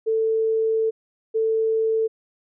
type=tone pair in turn; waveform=sine; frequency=444.3 / 444.3 Hz; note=A4 / A4; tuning=+17 / +17 cents; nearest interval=unison; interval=0 cents; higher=neither; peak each=-18 dBFS; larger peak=neither; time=0.06-0.91 / 1.34-2.08 s; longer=first; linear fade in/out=20 ms; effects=none

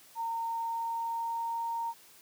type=tone with pitch glide; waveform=sine; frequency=917 to 924.4 Hz; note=A#5 to A#5; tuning=-29 to -15 cents; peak=-31 dBFS; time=0.15-1.94 s; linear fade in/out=50 ms; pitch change=+14 cents; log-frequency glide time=0.45-1.64 s; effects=white hiss -57 dBFS RMS until 2.21 s + high-pass 100 Hz 12 dB/octave

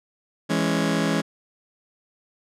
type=chord; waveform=sawtooth; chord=C# minor; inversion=first; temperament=just; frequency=166.31 / 207.9 / 277.2 Hz; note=E3 / G#3 / C#4; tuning=+16 / +2 / 0 cents; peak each=-21 dBFS; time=0.49-1.22 s; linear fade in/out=20 ms; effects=low-pass 9000 Hz 12 dB/octave

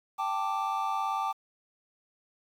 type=chord; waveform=triangle; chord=G suspended second; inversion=none; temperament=just; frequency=784 / 882 / 1176 Hz; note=G5 / A5 / D6; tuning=0 / +4 / +2 cents; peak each=-31 / -31 / -30 dBFS; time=0.18-1.33 s; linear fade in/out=20 ms; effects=9-bit

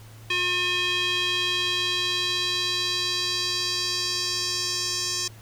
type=tone with band-pass filter sweep; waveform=square; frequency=359.2 Hz; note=F4; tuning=49 cents sharp; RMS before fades=-26 dBFS; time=0.3-5.28 s; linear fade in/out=5 ms; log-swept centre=2800 to 5800 Hz; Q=3; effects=added 110 Hz sine -44 dBFS peak until 5.41 s + pink hiss -51 dBFS RMS until 5.41 s

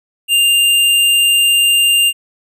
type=tone with sample-and-hold; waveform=sine; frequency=2797 Hz; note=F7; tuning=2 cents sharp; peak=-8 dBFS; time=0.28-2.13 s; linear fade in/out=50 ms; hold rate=11025 Hz; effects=resampled to 32000 Hz

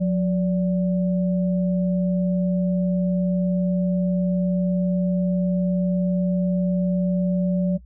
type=tone pair together; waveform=sine; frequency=180.8 / 580 Hz; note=F#3 / D5; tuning=-40 / -22 cents; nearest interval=octave + minor sixth; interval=2018 cents; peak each=-18 / -28 dBFS; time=0-7.78 s; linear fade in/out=20 ms; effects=noise-tail reverb RT60 0.1 s tail -20 dB re dry + added 60 Hz sine -43 dBFS peak until 7.85 s

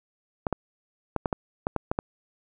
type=clicks; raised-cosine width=1 ms; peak=-11 dBFS; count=9; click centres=0.468 / 0.527 / 1.163 / 1.258 / 1.328 / 1.669 / 1.763 / 1.915 / 1.989 s; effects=none

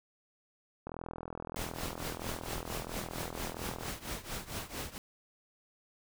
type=click train; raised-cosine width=1 ms; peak=-26 dBFS; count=126; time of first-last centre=0.87-3.882 s; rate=41.5 Hz
type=noise with tremolo; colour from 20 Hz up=pink; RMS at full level=-37 dBFS; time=1.56-4.98 s; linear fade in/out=0 ms; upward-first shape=triangle; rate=4.4 Hz; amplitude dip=90%
effects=none

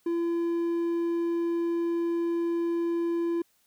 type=tone; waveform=triangle; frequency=339 Hz; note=E4; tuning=49 cents sharp; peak=-23 dBFS; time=0.06-3.42 s; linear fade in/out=5 ms; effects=white hiss -68 dBFS RMS until 3.66 s

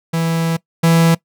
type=tone pair in turn; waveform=45% pulse; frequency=164.8 / 165.58 Hz; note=E3 / E3; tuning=0 / +8 cents; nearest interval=unison; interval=8 cents; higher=second; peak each=-15 / -9 dBFS; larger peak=second; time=0.13-0.57 / 0.83-1.15 s; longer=first; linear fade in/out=10 ms; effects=noise-tail reverb RT60 0.1 s tail -21 dB re dry

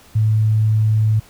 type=tone; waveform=sine; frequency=108.7 Hz; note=A2; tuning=21 cents flat; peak=-12 dBFS; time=0.15-1.2 s; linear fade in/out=10 ms; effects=pink hiss -47 dBFS RMS until 1.29 s

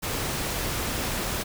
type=noise; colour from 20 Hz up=pink; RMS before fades=-29 dBFS; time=0.02-1.44 s; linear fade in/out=20 ms; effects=none

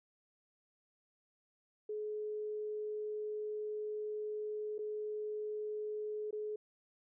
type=tone with dropouts; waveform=sine; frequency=424.5 Hz; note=G#4; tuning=38 cents sharp; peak=-37 dBFS; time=1.89-6.56 s; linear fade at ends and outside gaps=5 ms; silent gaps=4.782-4.789 / 6.309-6.327 s; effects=none

